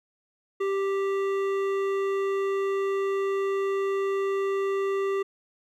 sine tone with hard clipping, 392 Hz, G4, in tune, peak -26 dBFS, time 0.6-5.23 s, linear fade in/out 10 ms, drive 12 dB, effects none

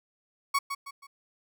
35% pulse tone with echo, 1115 Hz, C#6, 10 cents sharp, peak -21 dBFS, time 0.54-0.59 s, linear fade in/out 10 ms, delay 160 ms, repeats 3, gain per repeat -8 dB, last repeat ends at 1.07 s, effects none

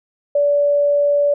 sine tone, 577 Hz, D5, 31 cents flat, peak -12 dBFS, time 0.35-1.34 s, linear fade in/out 5 ms, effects none

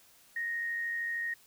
sine tone with amplitude modulation, 1864.7 Hz, A#6, in tune, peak -30 dBFS, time 0.36-1.34 s, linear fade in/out 5 ms, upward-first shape sine, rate 93.1 Hz, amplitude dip 35%, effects white hiss -61 dBFS RMS until 1.46 s

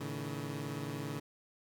20% pulse tone cluster, 111.6 / 141.5 / 159.5 Hz, A2 / C#3 / D#3, +25 / +36 / +43 cents, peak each -39 / -35 / -39 dBFS, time 0-1.2 s, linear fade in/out 10 ms, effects none

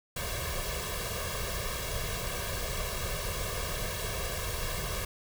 pink noise with comb filter, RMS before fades -34 dBFS, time 0.16-5.05 s, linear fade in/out 5 ms, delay 1.8 ms, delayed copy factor +0.9, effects none

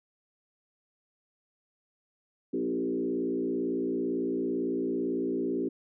sine tone with frequency modulation, 328.2 Hz, E4, 8 cents flat, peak -27 dBFS, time 2.53-5.69 s, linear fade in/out 10 ms, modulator 57.9 Hz, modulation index 1.6, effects none

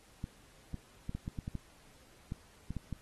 clicks, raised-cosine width 5 ms, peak -25 dBFS, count 12, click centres 0.241 / 0.743 / 1.094 / 1.15 / 1.279 / 1.388 / 1.479 / 1.553 / 2.321 / 2.706 / 2.767 / 2.927 s, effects pink hiss -62 dBFS RMS until 3.01 s + AAC 32 kbps

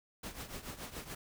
pink noise with tremolo, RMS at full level -42 dBFS, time 0.23-1.15 s, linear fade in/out 5 ms, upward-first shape triangle, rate 7 Hz, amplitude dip 80%, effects none

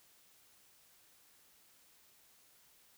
silence, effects white hiss -66 dBFS RMS until 2.97 s

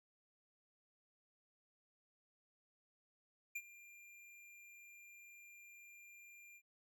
square tone with ADSR envelope, 2393 Hz, D7, 32 cents sharp, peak -40 dBFS, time 3.55-6.62 s, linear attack 9 ms, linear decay 51 ms, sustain -18 dB, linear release 60 ms, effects none

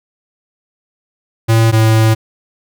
square tone pair in turn, 113 / 110.93 Hz, A2 / A2, +47 / +15 cents, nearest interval unison, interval 32 cents, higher first, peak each -8 dBFS, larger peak neither, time 1.48-1.72 / 1.72-2.15 s, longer second, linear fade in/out 20 ms, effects none

